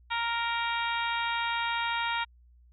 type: harmonic tone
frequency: 466.2 Hz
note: A#4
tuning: in tune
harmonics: 2 / 3 / 4 / 5 / 6 / 7 / 8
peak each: -31 / -34 / -37 / -36 / -40 / -40 / -39 dBFS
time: 0.1-2.25 s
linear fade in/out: 20 ms
effects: added 60 Hz sine -55 dBFS peak until 2.72 s